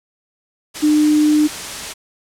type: tone in noise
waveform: sine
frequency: 301.8 Hz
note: D4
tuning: 47 cents sharp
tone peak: -10 dBFS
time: 0.82-1.48 s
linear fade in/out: 20 ms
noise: white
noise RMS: -27 dBFS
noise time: 0.74-1.94 s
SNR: +14 dB
effects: low-pass 9000 Hz 12 dB/octave